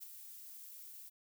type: noise with ADSR envelope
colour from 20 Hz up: violet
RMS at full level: -45 dBFS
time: 0-1.1 s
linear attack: 34 ms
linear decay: 4 ms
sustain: -7 dB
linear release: 24 ms
effects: none